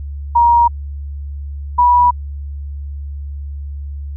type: tone pair in turn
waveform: sine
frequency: 946 / 974.3 Hz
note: A#5 / B5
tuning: +25 / -24 cents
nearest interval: minor second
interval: 51 cents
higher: second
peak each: -7 dBFS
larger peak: neither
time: 0.35-0.68 / 1.78-2.11 s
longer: neither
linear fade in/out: 10 ms
effects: added 71 Hz sine -23 dBFS peak until 4.16 s